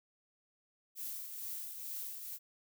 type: noise with tremolo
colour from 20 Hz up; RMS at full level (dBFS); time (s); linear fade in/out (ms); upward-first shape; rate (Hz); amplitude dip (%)
violet; -41; 0.95-2.39; 50; triangle; 2.2; 50
effects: none